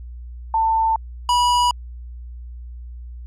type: tone pair in turn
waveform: sine / square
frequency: 893 / 974.5 Hz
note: A5 / B5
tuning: +25 / -23 cents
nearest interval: major second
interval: 152 cents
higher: second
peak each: -15 dBFS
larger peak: neither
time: 0.54-0.96 / 1.29-1.71 s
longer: neither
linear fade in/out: 2 ms
effects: added 60 Hz sine -32 dBFS peak until 3.26 s + low-pass 8000 Hz 12 dB/octave